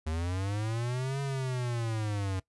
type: linear two-way sweep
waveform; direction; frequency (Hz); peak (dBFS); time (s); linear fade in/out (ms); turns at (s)
square; up then down; 76.5 to 139.9 to 92.9; -31; 0.06-2.4; 10; 1.21
effects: noise-tail reverb RT60 0.1 s tail -19 dB re dry + resampled to 24000 Hz